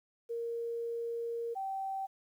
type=tone pair in turn; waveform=sine; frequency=466.2 / 774.4 Hz; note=A#4 / G5; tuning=0 / -21 cents; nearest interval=major sixth; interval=879 cents; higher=second; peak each=-34 / -34 dBFS; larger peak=neither; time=0.29-1.55 / 1.55-2.07 s; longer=first; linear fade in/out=20 ms; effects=11-bit